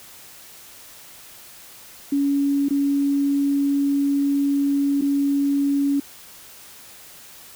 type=tone with dropouts; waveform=sine; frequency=281.2 Hz; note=C#4; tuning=25 cents sharp; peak=-17 dBFS; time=2.12-6 s; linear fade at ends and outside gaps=5 ms; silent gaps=2.686-2.706 / 5.012-5.02 s; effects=white hiss -44 dBFS RMS until 7.55 s